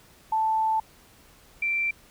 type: tone pair in turn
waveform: sine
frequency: 880 / 2349 Hz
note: A5 / D7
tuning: 0 / 0 cents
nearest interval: octave + perfect fourth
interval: 1700 cents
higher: second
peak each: -21 / -23 dBFS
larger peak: first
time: 0.32-0.8 / 1.62-1.91 s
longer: first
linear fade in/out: 5 ms
effects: pink hiss -55 dBFS RMS until 2.1 s